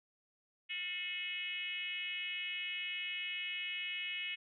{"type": "tone with frequency modulation", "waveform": "sine", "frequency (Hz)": 2552, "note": "D#7", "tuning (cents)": 43, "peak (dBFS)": -37, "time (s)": [0.69, 4.36], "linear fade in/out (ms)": 20, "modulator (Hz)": 383, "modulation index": 1.4, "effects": []}